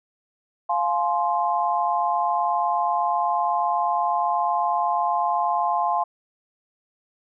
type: chord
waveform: sine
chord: F minor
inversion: none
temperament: equal with one note detuned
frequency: 698.5 / 846.6 / 1046.5 Hz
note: F5 / Ab5 / C6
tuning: 0 / +33 / 0 cents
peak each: -24 dBFS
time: 0.69-6.04 s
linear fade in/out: 10 ms
effects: none